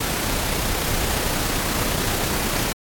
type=noise with amplitude modulation; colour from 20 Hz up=pink; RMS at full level=-22 dBFS; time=0-2.73 s; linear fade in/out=10 ms; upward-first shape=sine; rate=30.9 Hz; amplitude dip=25%; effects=AAC 64 kbps